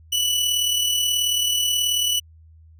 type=tone with amplitude modulation; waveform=sawtooth; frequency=2960 Hz; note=F#7; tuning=in tune; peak=-14 dBFS; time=0.12-2.2 s; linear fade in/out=10 ms; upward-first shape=sine; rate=38.5 Hz; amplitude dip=40%; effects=added 80 Hz sine -46 dBFS peak until 2.79 s